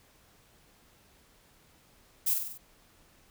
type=noise with echo; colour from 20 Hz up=violet; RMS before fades=-27 dBFS; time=2.26-2.34 s; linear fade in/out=10 ms; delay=48 ms; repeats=5; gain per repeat=-4 dB; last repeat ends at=2.58 s; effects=pink hiss -62 dBFS RMS until 3.3 s